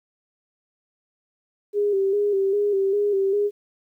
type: tone with vibrato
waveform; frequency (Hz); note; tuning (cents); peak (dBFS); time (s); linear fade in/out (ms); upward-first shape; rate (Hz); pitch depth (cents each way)
sine; 400; G4; +35; -18; 1.73-3.51; 50; square; 2.5; 47
effects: 10-bit